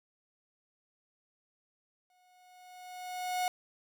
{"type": "tone with exponential growth", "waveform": "45% pulse", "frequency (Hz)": 729, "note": "F#5", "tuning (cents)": -26, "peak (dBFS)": -28, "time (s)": [2.1, 3.48], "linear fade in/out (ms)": 1, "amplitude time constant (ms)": 300, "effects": []}